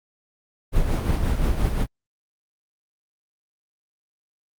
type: noise with tremolo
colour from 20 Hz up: brown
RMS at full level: -19 dBFS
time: 0.72-1.87 s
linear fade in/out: 50 ms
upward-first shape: sine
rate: 5.7 Hz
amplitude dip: 45%
effects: Opus 32 kbps